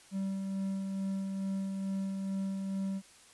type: tone with tremolo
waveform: triangle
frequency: 193.6 Hz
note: G3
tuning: 21 cents flat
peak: -29 dBFS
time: 0.11-3.02 s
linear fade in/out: 50 ms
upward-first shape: sine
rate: 2.3 Hz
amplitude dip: 30%
effects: white hiss -58 dBFS RMS until 3.33 s + resampled to 24000 Hz